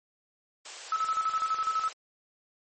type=high-pass noise; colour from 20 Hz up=white; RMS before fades=-41 dBFS; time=0.65-1.93 s; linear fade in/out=5 ms; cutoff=440 Hz; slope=24 dB/octave
type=tone with tremolo; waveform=sine; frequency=1300 Hz; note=E6; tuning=24 cents flat; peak=-24 dBFS; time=0.92-1.89 s; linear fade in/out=2 ms; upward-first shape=square; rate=12 Hz; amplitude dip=60%
effects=MP3 32 kbps